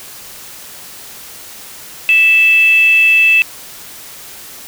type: tone with frequency modulation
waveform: sine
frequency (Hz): 2637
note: E7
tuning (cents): 0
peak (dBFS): -6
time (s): 2.09-3.42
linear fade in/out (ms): 0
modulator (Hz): 657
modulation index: 0.21
effects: white hiss -33 dBFS RMS until 4.67 s